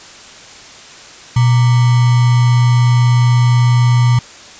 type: tone with sample-and-hold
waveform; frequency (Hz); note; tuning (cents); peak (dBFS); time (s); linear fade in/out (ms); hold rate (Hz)
sine; 121.9; B2; -22; -7; 1.36-4.19; 5; 1050
effects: white hiss -36 dBFS RMS until 4.59 s + resampled to 16000 Hz